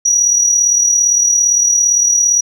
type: tone with amplitude modulation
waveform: sine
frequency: 5800 Hz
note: F#8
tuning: 35 cents flat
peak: -5 dBFS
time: 0.05-2.41 s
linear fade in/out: 10 ms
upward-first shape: sine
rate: 37.6 Hz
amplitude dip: 55%
effects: tanh soft clip ceiling -5 dBFS